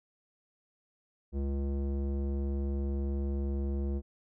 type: tone with low-pass filter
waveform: square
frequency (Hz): 69.3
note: C#2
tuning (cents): 0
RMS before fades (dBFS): -32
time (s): 1.32-4.02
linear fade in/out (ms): 50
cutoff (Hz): 390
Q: 1.4
effects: none